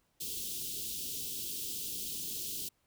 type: band-stop noise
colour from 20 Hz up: white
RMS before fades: -39 dBFS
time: 0.2-2.69 s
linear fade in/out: 10 ms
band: 450 to 2900 Hz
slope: 48 dB/octave
effects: pink hiss -75 dBFS RMS until 2.86 s